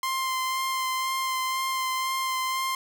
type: tone with vibrato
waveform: sawtooth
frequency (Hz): 1046.5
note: C6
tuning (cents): 0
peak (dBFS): -22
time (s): 0.03-2.75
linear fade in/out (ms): 2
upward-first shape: sine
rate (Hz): 2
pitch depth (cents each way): 15
effects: none